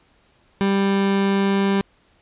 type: tone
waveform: 30% pulse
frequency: 196.9 Hz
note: G3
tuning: 8 cents sharp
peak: -14 dBFS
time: 0.61-1.81 s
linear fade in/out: 0 ms
effects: pink hiss -59 dBFS RMS until 2.21 s + resampled to 8000 Hz